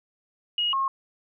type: tone pair in turn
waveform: sine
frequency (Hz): 2884 / 1080.3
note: F#7 / C#6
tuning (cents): -45 / -45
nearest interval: octave + perfect fourth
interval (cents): 1700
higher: first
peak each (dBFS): -22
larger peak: neither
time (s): 0.58-0.73 / 0.73-0.88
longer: neither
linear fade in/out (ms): 2
effects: none